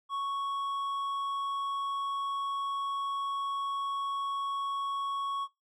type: tone with hard clipping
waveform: sine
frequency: 1108.7 Hz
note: C#6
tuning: in tune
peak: -32 dBFS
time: 0.09-5.48 s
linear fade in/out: 50 ms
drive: 5 dB
effects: noise-tail reverb RT60 0.2 s tail -22 dB re dry